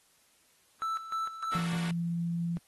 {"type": "tone with tremolo", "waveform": "triangle", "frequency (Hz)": 1322, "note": "E6", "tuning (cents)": 5, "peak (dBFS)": -28, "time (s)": [0.82, 1.66], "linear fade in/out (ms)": 0, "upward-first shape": "square", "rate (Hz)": 3.3, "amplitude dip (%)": 70}
{"type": "chord", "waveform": "5% pulse", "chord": "Bb augmented", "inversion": "none", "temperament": "equal", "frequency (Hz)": [233.1, 293.7, 370], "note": ["Bb3", "D4", "F#4"], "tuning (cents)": [0, 0, 0], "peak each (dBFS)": -32, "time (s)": [1.52, 1.91], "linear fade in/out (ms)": 2}
{"type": "tone", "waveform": "sine", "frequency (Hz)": 170, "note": "F3", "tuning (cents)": -46, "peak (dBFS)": -29, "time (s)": [1.55, 2.57], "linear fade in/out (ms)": 0}
{"effects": ["white hiss -66 dBFS RMS until 2.67 s", "AAC 32 kbps"]}